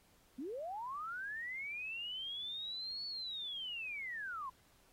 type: linear two-way sweep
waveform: sine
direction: up then down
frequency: 233.1 to 4464 to 999 Hz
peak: -40 dBFS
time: 0.38-4.5 s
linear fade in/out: 10 ms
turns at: 3.06 s
effects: pink hiss -69 dBFS RMS until 4.92 s + AAC 48 kbps